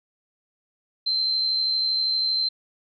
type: tone with amplitude modulation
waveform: sine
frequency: 4110 Hz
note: C8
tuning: 32 cents flat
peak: -19 dBFS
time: 1.06-2.49 s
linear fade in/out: 10 ms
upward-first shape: sine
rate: 72.6 Hz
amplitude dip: 35%
effects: none

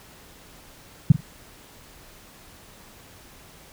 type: tone with echo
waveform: sine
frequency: 146.83 Hz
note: D3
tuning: in tune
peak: -6 dBFS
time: 1.1-1.12 s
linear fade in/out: 5 ms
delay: 43 ms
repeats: 2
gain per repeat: -14 dB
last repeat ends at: 1.206 s
effects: pink hiss -49 dBFS RMS until 3.72 s

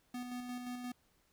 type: tone with tremolo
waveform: square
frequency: 246.9 Hz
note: B3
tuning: in tune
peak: -40 dBFS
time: 0.14-0.92 s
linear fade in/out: 5 ms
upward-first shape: square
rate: 5.7 Hz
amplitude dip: 35%
effects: pink hiss -73 dBFS RMS until 1.32 s

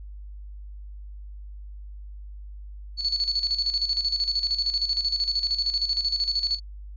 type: tone with tremolo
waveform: sine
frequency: 4435 Hz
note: C#8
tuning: in tune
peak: -20 dBFS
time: 2.97-6.6 s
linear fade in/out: 50 ms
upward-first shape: square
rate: 13 Hz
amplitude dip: 65%
effects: added 50 Hz sine -37 dBFS peak until 6.96 s + resampled to 11025 Hz

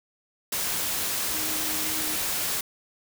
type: tone in noise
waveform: sine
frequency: 311.1 Hz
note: D#4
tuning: in tune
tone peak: -38 dBFS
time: 1.34-2.16 s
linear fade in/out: 5 ms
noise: white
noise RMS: -28 dBFS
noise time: 0.52-2.61 s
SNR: -13 dB
effects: none

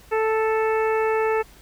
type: harmonic tone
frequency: 440 Hz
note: A4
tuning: in tune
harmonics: 1 / 2 / 3 / 4 / 5 / 6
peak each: -20 / -26 / -30 / -32 / -34 / -36 dBFS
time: 0.11-1.43 s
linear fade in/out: 20 ms
effects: added 50 Hz sine -51 dBFS peak until 1.61 s + pink hiss -51 dBFS RMS until 1.61 s

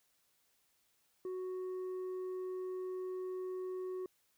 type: tone with tanh clipping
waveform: sine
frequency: 370 Hz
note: F#4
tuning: in tune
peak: -39 dBFS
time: 1.25-4.06 s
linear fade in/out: 2 ms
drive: 4 dB
effects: white hiss -75 dBFS RMS until 4.37 s

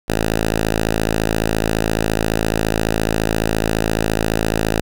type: tone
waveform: 5% pulse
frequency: 54.5 Hz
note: A1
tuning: 16 cents flat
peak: -5 dBFS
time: 0.08-4.81 s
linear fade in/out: 10 ms
effects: none

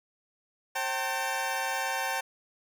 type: tone cluster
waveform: 20% pulse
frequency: 535 / 773 / 899 Hz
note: C5 / G5 / A5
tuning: +38 / -24 / +37 cents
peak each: -32 / -27 / -28 dBFS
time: 0.75-2.21 s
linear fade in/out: 10 ms
effects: none

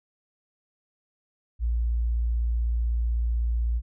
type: tone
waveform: sine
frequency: 58 Hz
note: A#1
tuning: 8 cents flat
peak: -22 dBFS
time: 1.59-3.82 s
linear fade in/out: 50 ms
effects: none

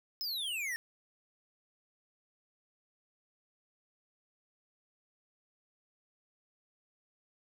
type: exponential sweep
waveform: square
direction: down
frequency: 5274 to 1800 Hz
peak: -35 dBFS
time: 0.21-0.76 s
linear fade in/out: 0 ms
effects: none

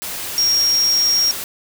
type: tone in noise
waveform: sine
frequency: 5588 Hz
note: F8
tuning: in tune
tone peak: -13 dBFS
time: 0.38-1.31 s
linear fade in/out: 0 ms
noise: white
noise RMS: -27 dBFS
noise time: 0.02-1.44 s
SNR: +11 dB
effects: none

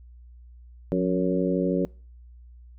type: harmonic tone with a mistuned harmonic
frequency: 92.6 Hz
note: F#2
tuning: 2 cents sharp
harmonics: 2 / 3 / 4 / 5 / 6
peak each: -25 / -27 / -28 / -29 / -30 dBFS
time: 0.92-1.85 s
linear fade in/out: 0 ms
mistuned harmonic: 2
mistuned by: -57 cents
effects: noise-tail reverb RT60 0.4 s tail -25 dB re dry + added 60 Hz sine -45 dBFS peak until 2.78 s

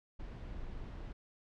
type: noise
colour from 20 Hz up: brown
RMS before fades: -44 dBFS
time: 0.19-1.13 s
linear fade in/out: 10 ms
effects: low-pass 4000 Hz 12 dB/octave

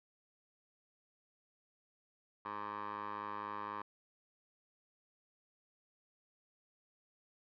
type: tone with band-pass filter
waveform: 15% pulse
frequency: 104.1 Hz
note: G#2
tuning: 5 cents sharp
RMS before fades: -43 dBFS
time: 2.45-3.82 s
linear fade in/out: 5 ms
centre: 1100 Hz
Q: 3.4
effects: resampled to 11025 Hz

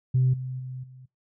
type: tone with level steps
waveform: sine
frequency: 128.7 Hz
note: C3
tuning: 28 cents flat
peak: -17 / -30 / -33 / -44 dBFS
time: 0.14-1.06 s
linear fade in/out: 10 ms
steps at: 0.33 / 0.59 / 0.83 s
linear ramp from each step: 10 ms
effects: noise-tail reverb RT60 0.2 s tail -23 dB re dry + tanh soft clip ceiling -14 dBFS

